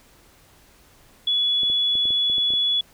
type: tone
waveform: sine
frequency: 3402 Hz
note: G#7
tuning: 41 cents sharp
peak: -18 dBFS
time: 1.27-2.81 s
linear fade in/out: 5 ms
type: clicks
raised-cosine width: 2 ms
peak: -25 dBFS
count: 9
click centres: 1.633 / 1.7 / 1.954 / 2.055 / 2.106 / 2.299 / 2.382 / 2.505 / 2.537 s
effects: pink hiss -54 dBFS RMS until 2.93 s